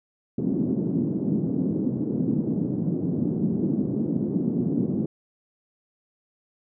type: band-pass noise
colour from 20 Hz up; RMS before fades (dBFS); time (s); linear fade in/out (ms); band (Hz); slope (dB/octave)
white; -25; 0.38-5.06; 5; 150 to 290; 24
effects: none